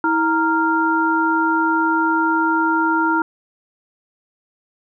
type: tone cluster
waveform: sine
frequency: 324.1 / 930 / 1392 Hz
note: E4 / A#5 / F6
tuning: -29 / -4 / -6 cents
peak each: -19 dBFS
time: 0.04-3.22 s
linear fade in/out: 2 ms
effects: none